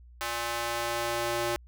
square tone with high-pass filter sweep, 117.8 Hz, A#2, 19 cents sharp, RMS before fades -31 dBFS, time 0.21-1.56 s, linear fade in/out 0 ms, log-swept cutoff 980 to 420 Hz, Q 0.95, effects added 60 Hz sine -49 dBFS peak until 1.67 s

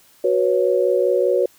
sine chord, F# suspended fourth, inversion none, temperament equal with one note detuned, 370 / 489.3 / 554.4 Hz, F#4 / B4 / C#5, 0 / -16 / 0 cents, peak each -19 dBFS, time 0.24-1.46 s, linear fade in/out 5 ms, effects white hiss -53 dBFS RMS until 1.58 s

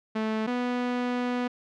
sawtooth tone pair in turn, 218.6 / 246.4 Hz, A3 / B3, -11 / -4 cents, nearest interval major second, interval 207 cents, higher second, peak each -22 dBFS, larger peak neither, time 0.15-0.47 / 0.47-1.48 s, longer second, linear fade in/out 10 ms, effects low-pass 3000 Hz 12 dB/octave

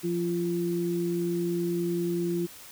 sine tone pair together, 174.3 / 344.4 Hz, F3 / F4, -3 / -24 cents, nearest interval octave, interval 1179 cents, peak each -30 / -27 dBFS, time 0.03-2.47 s, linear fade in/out 20 ms, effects white hiss -47 dBFS RMS until 2.71 s

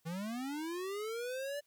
square linear sweep, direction up, 157 to 587.3 Hz, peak -38 dBFS, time 0.05-1.61 s, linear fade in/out 20 ms, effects white hiss -75 dBFS RMS until 1.66 s

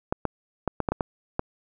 clicks, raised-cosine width 1 ms, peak -10 dBFS, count 8, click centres 0.125 / 0.253 / 0.677 / 0.803 / 0.888 / 0.92 / 1.008 / 1.394 s, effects none

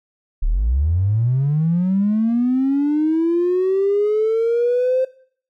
triangle linear sweep, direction up, 30.87 to 523.3 Hz, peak -11 dBFS, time 0.42-5.05 s, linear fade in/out 10 ms, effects noise-tail reverb RT60 0.5 s tail -21 dB re dry + tanh soft clip ceiling -12 dBFS

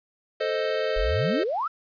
square chord, A diminished, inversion none, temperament equal, 440 / 523.3 / 622.3 Hz, A4 / C5 / Eb5, 0 / 0 / 0 cents, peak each -29 dBFS, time 0.4-1.44 s, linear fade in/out 10 ms
sine exponential sweep, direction up, 34.36 to 1401 Hz, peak -24 dBFS, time 0.96-1.68 s, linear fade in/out 10 ms
effects resampled to 11025 Hz + 9-bit

